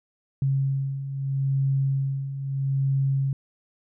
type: beating tone pair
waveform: sine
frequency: 135.7 / 136.48 Hz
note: C#3 / C#3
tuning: -36 / -27 cents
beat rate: 0.78 Hz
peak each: -29 / -23 dBFS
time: 0.42-3.33 s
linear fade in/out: 2 ms
effects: none